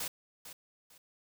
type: noise with echo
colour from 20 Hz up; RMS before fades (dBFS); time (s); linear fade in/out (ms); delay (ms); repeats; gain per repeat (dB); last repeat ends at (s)
white; -37; 0-0.08; 5; 450; 2; -11; 0.98
effects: none